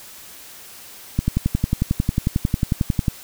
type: click train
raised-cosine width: 5 ms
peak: -5 dBFS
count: 22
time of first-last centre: 1.19-3.082 s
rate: 11.1 Hz
effects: white hiss -41 dBFS RMS until 3.23 s